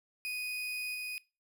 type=tone with level steps; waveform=35% pulse; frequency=2489 Hz; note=D#7; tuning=in tune; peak=-33 / -35 dBFS; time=0.25-1.18 s; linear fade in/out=0 ms; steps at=0.94 s; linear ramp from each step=10 ms; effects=noise-tail reverb RT60 0.3 s tail -22 dB re dry

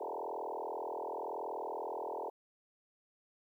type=tone with frequency modulation; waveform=sine; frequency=664 Hz; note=E5; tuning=12 cents sharp; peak=-37 dBFS; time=0-2.3 s; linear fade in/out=10 ms; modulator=40.9 Hz; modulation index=7; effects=12-bit

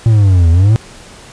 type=exponential two-way sweep; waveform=triangle; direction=down then up; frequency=115.9 to 81 to 115.9 Hz; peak=-3 dBFS; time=0.06-0.76 s; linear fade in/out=0 ms; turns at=0.5 s; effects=pink hiss -36 dBFS RMS until 1.32 s + resampled to 22050 Hz

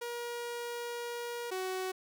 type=tone pair in turn; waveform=sawtooth; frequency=476.5 / 373.9 Hz; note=A#4 / F#4; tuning=+38 / +18 cents; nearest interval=major third; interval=420 cents; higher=first; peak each=-33 / -30 dBFS; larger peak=second; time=0.01-1.51 / 1.51-1.92 s; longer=first; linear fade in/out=10 ms; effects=none

